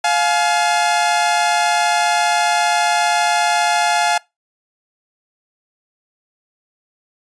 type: tone pair together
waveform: sawtooth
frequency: 701.7 / 849 Hz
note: F5 / G#5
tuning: +8 / +38 cents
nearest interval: minor third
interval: 330 cents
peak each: -13 dBFS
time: 0.04-4.18 s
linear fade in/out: 5 ms
effects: noise-tail reverb RT60 0.2 s tail -23 dB re dry + resampled to 22050 Hz